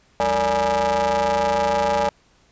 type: ring-modulated tone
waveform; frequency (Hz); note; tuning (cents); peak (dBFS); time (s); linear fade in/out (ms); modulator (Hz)
35% pulse; 126.3; B2; +39; -13; 0.2-2.09; 0; 708
effects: pink hiss -58 dBFS RMS until 2.51 s + resampled to 16000 Hz